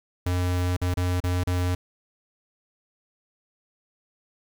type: tone with dropouts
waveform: square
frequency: 89.7 Hz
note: F2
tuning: 47 cents sharp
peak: -23 dBFS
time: 0.26-1.75 s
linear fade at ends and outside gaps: 5 ms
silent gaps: 0.767-0.815 / 0.941-0.971 / 1.203-1.238 / 1.437-1.471 s
effects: 10-bit